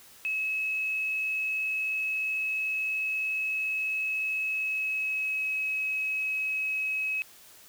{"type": "tone with pitch glide", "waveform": "sine", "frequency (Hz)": [2577, 2559], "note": ["E7", "D#7"], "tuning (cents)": [-40, 48], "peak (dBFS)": -27, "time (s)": [0.25, 7.22], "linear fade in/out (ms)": 0, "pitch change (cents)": -12, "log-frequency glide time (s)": [4.5, 5.49], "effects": ["white hiss -53 dBFS RMS until 7.68 s"]}